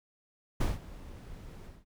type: noise with ADSR envelope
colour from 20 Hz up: brown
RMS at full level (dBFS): -26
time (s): 0.6-1.85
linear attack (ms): 11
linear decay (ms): 170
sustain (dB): -20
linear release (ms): 200
effects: none